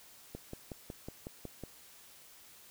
click train, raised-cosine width 2 ms, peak -28 dBFS, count 8, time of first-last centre 0.35-1.637 s, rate 5.44 Hz, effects white hiss -57 dBFS RMS until 2.7 s

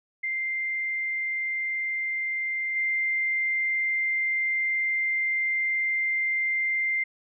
sine tone with level steps, 2093 Hz, C7, in tune, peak -26 / -23 dBFS, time 0.23-7.04 s, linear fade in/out 10 ms, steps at 2.75 s, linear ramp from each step 20 ms, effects none

